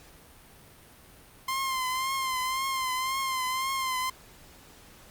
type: tone with vibrato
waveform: sawtooth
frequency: 1046.5 Hz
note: C6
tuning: in tune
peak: -24 dBFS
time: 1.48-4.1 s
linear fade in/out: 5 ms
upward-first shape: triangle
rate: 1.9 Hz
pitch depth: 55 cents each way
effects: pink hiss -53 dBFS RMS until 5.1 s + Opus 48 kbps